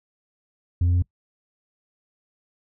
sine tone with pitch steps, 87.31 / 88.07 / 88.84 Hz, F2 / F2 / F2, 0 / +15 / +30 cents, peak -14 dBFS, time 0.81-1.023 s, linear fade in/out 5 ms, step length 71 ms, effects noise-tail reverb RT60 0.1 s tail -25 dB re dry + tanh soft clip ceiling -16 dBFS

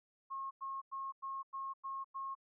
sine tone bursts, 1082 Hz, C#6, 42 cents flat, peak -39 dBFS, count 7, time 0.3-2.352 s, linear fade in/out 20 ms, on 210 ms, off 97 ms, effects none

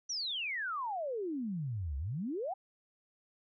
sine exponential two-way sweep, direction down then up, 6030 to 65 to 813 Hz, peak -34 dBFS, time 0.09-2.54 s, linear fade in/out 10 ms, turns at 1.97 s, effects none

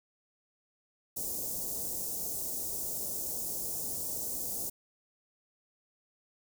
white band-stop noise, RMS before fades -36 dBFS, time 1.16-4.7 s, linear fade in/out 10 ms, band 670 to 6200 Hz, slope 24 dB/octave, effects none

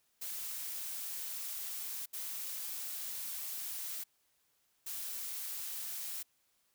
blue noise bursts at uneven times, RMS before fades -41 dBFS, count 3, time 0.21-2.06 / 2.13-4.04 / 4.86-6.23 s, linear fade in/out 10 ms, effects white hiss -75 dBFS RMS until 6.74 s

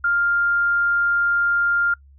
sine tone, 1400 Hz, F6, 4 cents sharp, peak -16 dBFS, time 0.04-1.94 s, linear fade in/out 5 ms, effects noise-tail reverb RT60 0.1 s tail -25 dB re dry + added 69 Hz sine -46 dBFS peak until 2.18 s

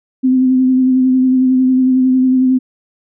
sine tone with vibrato, 257.8 Hz, C4, 26 cents flat, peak -8 dBFS, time 0.23-2.59 s, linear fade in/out 20 ms, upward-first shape sine, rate 11 Hz, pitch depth 22 cents each way, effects none

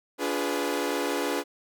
sawtooth chord, D diminished seventh, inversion none, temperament equal with one note detuned, 288.6 / 349.2 / 415.3 / 493.9 Hz, D4 / F4 / Ab4 / Cb5, -30 / 0 / 0 / 0 cents, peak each -27 / -29 / -28 / -28 dBFS, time 0.18-1.44 s, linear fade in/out 50 ms, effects none

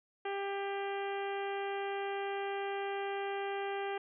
harmonic tone, 396.8 Hz, G4, 21 cents sharp, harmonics 1 / 2 / 3 / 4 / 5 / 6 / 7 / 8, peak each -37 / -39 / -48 / -46 / -48 / -50 / -51 / -53 dBFS, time 0.25-3.98 s, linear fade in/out 5 ms, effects none

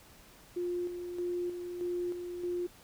sine tone with tremolo, 353.1 Hz, F4, 19 cents sharp, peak -31 dBFS, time 0.56-2.67 s, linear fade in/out 10 ms, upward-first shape square, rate 1.6 Hz, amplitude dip 50%, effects pink hiss -57 dBFS RMS until 2.83 s

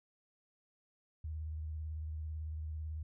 sine tone with vibrato, 77.9 Hz, D#2, 3 cents sharp, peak -38 dBFS, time 1.24-3.03 s, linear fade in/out 5 ms, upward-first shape sine, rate 18 Hz, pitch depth 51 cents each way, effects none

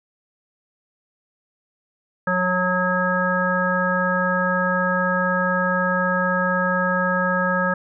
harmonic tone, 182.4 Hz, F#3, 24 cents flat, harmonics 1 / 3 / 5 / 7 / 9, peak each -24 / -24 / -28 / -24 / -23 dBFS, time 2.27-7.74 s, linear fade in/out 5 ms, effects none

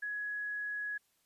sine tone, 1677 Hz, G#6, 16 cents sharp, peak -35 dBFS, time 0.02-0.98 s, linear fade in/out 10 ms, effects white hiss -74 dBFS RMS until 1.25 s + resampled to 32000 Hz

